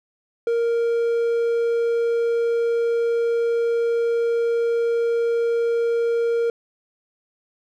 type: tone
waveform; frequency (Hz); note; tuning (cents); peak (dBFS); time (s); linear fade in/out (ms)
triangle; 466.2; A#4; 0; -16; 0.47-6.5; 2
effects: none